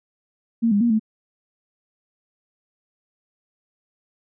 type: tone with pitch steps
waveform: sine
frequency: 229.9 / 203.3 / 236.5 / 218.5 Hz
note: A#3 / G#3 / A#3 / A3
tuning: -24 / -37 / +25 / -12 cents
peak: -15 dBFS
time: 0.62-0.996 s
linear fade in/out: 20 ms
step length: 94 ms
effects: none